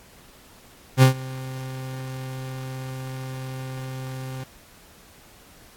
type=tone with ADSR envelope; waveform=40% pulse; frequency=130.81 Hz; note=C3; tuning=in tune; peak=-8 dBFS; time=0.97-4.44 s; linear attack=53 ms; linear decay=110 ms; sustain=-22 dB; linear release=7 ms; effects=pink hiss -51 dBFS RMS until 5.76 s + AAC 64 kbps